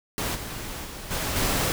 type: noise with level steps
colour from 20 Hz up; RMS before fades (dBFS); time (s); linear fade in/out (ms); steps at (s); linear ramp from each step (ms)
pink; -28 / -35 / -38 / -28 / -24; 0.18-1.72; 0; 0.34 / 0.84 / 1.1 / 1.35; 20
effects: none